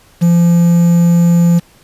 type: tone with quantisation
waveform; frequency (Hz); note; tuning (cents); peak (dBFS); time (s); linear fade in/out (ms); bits
triangle; 171.4; F3; -32; -4; 0.21-1.6; 20; 5
effects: pink hiss -47 dBFS RMS until 1.83 s + resampled to 32000 Hz

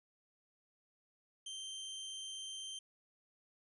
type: tone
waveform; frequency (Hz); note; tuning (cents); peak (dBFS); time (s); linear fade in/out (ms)
sawtooth; 3136; G7; 0; -40; 1.46-2.79; 5
effects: resampled to 24000 Hz

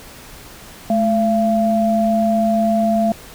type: tone pair together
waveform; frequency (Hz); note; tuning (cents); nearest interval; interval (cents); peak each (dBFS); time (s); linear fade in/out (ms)
sine; 215.6 / 680; A3 / F5; -35 / -46; octave + minor sixth; 1989; -16; 0.9-3.12; 2
effects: pink hiss -39 dBFS RMS until 3.34 s

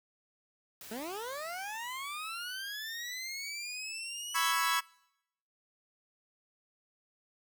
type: noise with exponential decay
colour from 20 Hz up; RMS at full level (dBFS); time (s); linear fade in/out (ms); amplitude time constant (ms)
white; -48; 0.81-5.05; 1; 920
type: linear sweep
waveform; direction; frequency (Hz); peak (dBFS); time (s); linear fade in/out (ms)
20% pulse; up; 207.7 to 3100; -33; 0.91-4.52; 5
type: chord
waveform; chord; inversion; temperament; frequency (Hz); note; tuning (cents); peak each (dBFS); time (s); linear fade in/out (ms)
sawtooth; C# minor seventh; third; equal; 987.8 / 1108.7 / 1318.5 / 1661.2; B5 / C#6 / E6 / G#6; 0 / 0 / 0 / 0; -30; 4.34-4.81; 20
effects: noise-tail reverb RT60 0.8 s tail -24 dB re dry

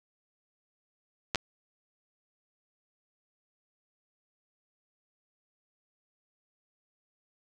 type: clicks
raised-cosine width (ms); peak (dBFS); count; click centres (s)
0.2; -11; 2; 1.348 / 1.357
effects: none

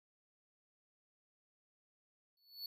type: tone with exponential growth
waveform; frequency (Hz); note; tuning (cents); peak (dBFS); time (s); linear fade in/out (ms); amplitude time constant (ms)
square; 4435; C#8; 0; -40; 2.37-2.66; 2; 63
effects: none

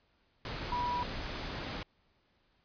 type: tone in noise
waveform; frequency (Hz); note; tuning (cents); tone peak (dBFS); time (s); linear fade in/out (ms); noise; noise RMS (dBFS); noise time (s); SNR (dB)
sine; 976; B5; -21; -31; 0.72-1.03; 2; pink; -39; 0.45-1.83; +5
effects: pink hiss -72 dBFS RMS until 2.64 s + resampled to 11025 Hz

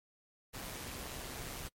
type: noise with amplitude modulation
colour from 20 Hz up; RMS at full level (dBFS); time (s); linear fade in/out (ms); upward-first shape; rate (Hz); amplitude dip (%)
pink; -42; 0.53-1.69; 20; sine; 133; 45
effects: noise-tail reverb RT60 0.1 s tail -25 dB re dry + MP3 64 kbps

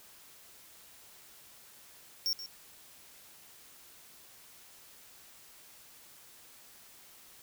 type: tone with echo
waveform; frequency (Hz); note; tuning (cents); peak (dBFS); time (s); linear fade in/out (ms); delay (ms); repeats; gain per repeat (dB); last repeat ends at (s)
square; 5500; F8; -27; -29; 2.26-2.33; 0; 130; 1; -12; 2.46
effects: white hiss -56 dBFS RMS until 7.42 s

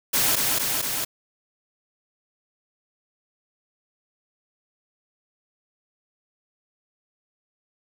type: noise with echo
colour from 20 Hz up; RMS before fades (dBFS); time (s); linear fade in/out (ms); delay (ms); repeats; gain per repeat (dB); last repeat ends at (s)
white; -21; 0.13-0.36; 10; 230; 3; -2; 1.05
effects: none

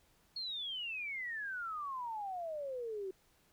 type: exponential sweep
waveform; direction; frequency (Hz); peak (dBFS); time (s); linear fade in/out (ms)
sine; down; 4363 to 370; -38; 0.36-3.11; 5
effects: pink hiss -70 dBFS RMS until 3.52 s

